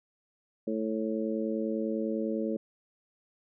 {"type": "harmonic tone", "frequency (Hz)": 110, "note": "A2", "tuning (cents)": 0, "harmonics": [2, 3, 4, 5], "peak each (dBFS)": [-32, -34, -35, -36], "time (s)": [0.67, 2.57], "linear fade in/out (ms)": 5, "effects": []}